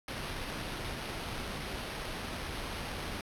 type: noise with sample-and-hold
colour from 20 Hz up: pink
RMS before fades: -39 dBFS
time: 0.08-3.21 s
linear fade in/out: 2 ms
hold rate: 7350 Hz
effects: low-pass 12000 Hz 12 dB/octave